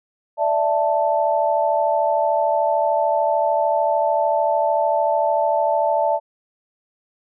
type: chord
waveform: sine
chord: D suspended second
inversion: none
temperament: just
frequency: 587.3 / 660.7 / 881 Hz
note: D5 / E5 / A5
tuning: 0 / +4 / +2 cents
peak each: -21 / -20 / -20 dBFS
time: 0.37-6.2 s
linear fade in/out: 50 ms
effects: none